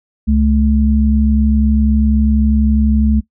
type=tone pair together; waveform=sine; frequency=68 / 216.1 Hz; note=C#2 / A3; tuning=-33 / -31 cents; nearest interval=octave + minor sixth; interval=2002 cents; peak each=-12 dBFS; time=0.27-3.21 s; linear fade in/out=20 ms; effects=noise-tail reverb RT60 0.1 s tail -19 dB re dry